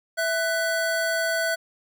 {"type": "tone pair together", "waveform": "square", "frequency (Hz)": [659.3, 1493.8], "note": ["E5", "F#6"], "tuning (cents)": [0, 16], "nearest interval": "octave + major second", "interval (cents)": 1416, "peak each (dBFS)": -26, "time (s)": [0.17, 1.56], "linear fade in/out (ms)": 20, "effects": []}